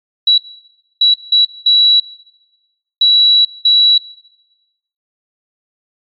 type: tone bursts at uneven times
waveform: sine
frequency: 3916 Hz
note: B7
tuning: 15 cents flat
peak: -6 dBFS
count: 6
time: 0.27-0.38 / 1.01-1.14 / 1.32-1.45 / 1.66-2 / 3.01-3.45 / 3.65-3.98 s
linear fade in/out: 5 ms
effects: noise-tail reverb RT60 1.0 s tail -18 dB re dry + MP3 96 kbps